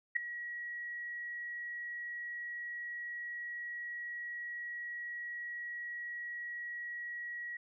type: tone with ADSR envelope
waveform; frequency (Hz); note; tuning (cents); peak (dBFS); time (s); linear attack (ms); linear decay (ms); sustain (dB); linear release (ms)
sine; 1914; A#6; +45; -24; 0.15-7.57; 15; 3; -15; 5
effects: none